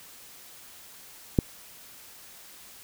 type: click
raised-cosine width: 3 ms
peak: -6 dBFS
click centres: 1.388 s
effects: white hiss -49 dBFS RMS until 2.83 s